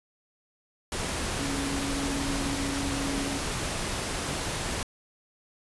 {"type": "tone in noise", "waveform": "sine", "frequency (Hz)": 277.2, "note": "C#4", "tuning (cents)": 0, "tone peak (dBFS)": -31, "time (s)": [1.39, 3.38], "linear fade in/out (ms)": 2, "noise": "pink", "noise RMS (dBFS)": -31, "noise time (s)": [0.92, 4.83], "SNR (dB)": -3, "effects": ["resampled to 24000 Hz"]}